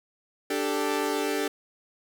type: chord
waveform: sawtooth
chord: D suspended fourth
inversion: none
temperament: equal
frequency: 293.7 / 392 / 440 Hz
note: D4 / G4 / A4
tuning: 0 / 0 / 0 cents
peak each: -26 dBFS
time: 0.5-1.48 s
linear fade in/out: 5 ms
effects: none